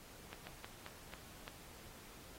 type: slowing click train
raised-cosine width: 0.3 ms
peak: -30 dBFS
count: 6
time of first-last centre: 0.33-1.479 s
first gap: 140 ms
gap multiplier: 1.25
effects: pink hiss -57 dBFS RMS until 2.38 s + AAC 48 kbps